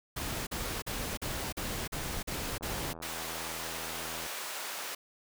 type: noise bursts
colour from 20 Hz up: pink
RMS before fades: -36 dBFS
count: 8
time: 0.16-2.934 s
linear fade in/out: 10 ms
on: 310 ms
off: 42 ms
type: click train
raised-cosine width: 1 ms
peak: -31 dBFS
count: 136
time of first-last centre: 2.61-4.262 s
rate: 81.7 Hz
type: high-pass noise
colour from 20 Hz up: pink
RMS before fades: -39 dBFS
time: 3.02-4.95 s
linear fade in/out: 5 ms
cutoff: 680 Hz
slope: 12 dB/octave
effects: none